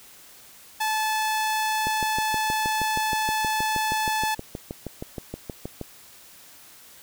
sawtooth tone, 868 Hz, A5, 24 cents flat, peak -19 dBFS, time 0.8-4.35 s, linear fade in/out 10 ms
click train, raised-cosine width 2 ms, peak -18 dBFS, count 26, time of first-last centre 1.87-5.813 s, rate 6.34 Hz
effects white hiss -49 dBFS RMS until 7.02 s

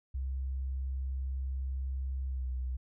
sine tone with pitch glide, 66 to 63.42 Hz, C2 to B1, +16 to +47 cents, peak -32 dBFS, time 0.14-2.77 s, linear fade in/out 10 ms, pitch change -69 cents, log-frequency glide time 2.28-2.47 s, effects none

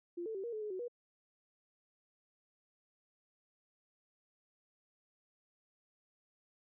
sine tone with pitch steps, 346.7 / 443.3 / 386 / 471 / 431.2 / 422.5 / 372.5 / 482.3 Hz, F4 / A4 / G4 / A#4 / A4 / G#4 / F#4 / B4, -13 / +13 / -27 / +18 / -35 / +30 / +12 / -41 cents, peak -38 dBFS, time 0.17-0.882 s, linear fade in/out 10 ms, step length 89 ms, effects none

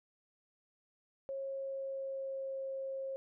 sine tone with pitch glide, 543 to 537.1 Hz, C#5 to C5, -36 to +45 cents, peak -37 dBFS, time 1.29-3.16 s, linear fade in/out 0 ms, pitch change -19 cents, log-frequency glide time 1.41-2.6 s, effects none

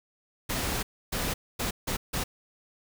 pink noise bursts at uneven times, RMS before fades -30 dBFS, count 5, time 0.49-0.83 / 1.12-1.34 / 1.59-1.71 / 1.87-1.97 / 2.13-2.24 s, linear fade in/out 10 ms, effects none

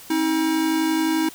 square tone pair together, 267.5 / 319 Hz, C4 / D#4, +38 / +43 cents, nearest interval minor third, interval 305 cents, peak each -28 / -20 dBFS, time 0.1-1.29 s, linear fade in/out 5 ms, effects white hiss -43 dBFS RMS until 1.34 s

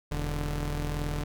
sawtooth tone pair together, 41.36 / 147.2 Hz, E1 / D3, +7 / +4 cents, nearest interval octave + minor seventh, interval 2197 cents, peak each -27 / -29 dBFS, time 0.11-1.24 s, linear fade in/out 10 ms, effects none

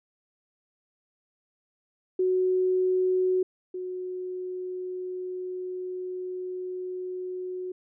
sine tone pair in turn, 370 / 366.6 Hz, F#4 / F#4, 0 / -16 cents, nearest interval unison, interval 16 cents, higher first, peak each -21 / -31 dBFS, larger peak first, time 2.19-3.43 / 3.74-7.72 s, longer second, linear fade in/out 5 ms, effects none

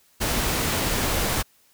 pink noise, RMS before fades -24 dBFS, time 0.2-1.43 s, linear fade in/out 20 ms, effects white hiss -60 dBFS RMS until 1.73 s

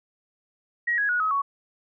sine tone with pitch steps, 1899 / 1662.8 / 1455.9 / 1274.8 / 1116.2 Hz, A#6 / G#6 / F#6 / D#6 / C#6, +32 / +2 / -28 / +42 / +12 cents, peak -21 dBFS, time 0.87-1.42 s, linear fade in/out 10 ms, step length 110 ms, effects none

